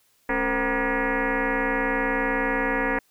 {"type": "tone with frequency modulation", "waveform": "sine", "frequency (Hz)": 702, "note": "F5", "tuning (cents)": 9, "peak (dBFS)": -21, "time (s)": [0.29, 2.99], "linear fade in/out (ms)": 5, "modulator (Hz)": 244, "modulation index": 5.7, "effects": ["white hiss -64 dBFS RMS until 3.1 s"]}